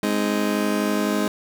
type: chord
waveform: 30% pulse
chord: Ab major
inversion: none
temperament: just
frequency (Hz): 207.7 / 259.6 / 311.5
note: Ab3 / C4 / Eb4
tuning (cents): 0 / -13 / +2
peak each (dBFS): -20 / -25 / -23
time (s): 0.03-1.28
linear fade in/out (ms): 2
effects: none